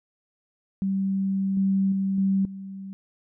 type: tone with level steps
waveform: sine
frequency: 193.7 Hz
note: G3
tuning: 20 cents flat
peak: -22 / -19 / -22 / -19 / -34 dBFS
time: 0.82-2.93 s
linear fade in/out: 0 ms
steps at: 1.57 / 1.92 / 2.18 / 2.45 s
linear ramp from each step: 2 ms
effects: none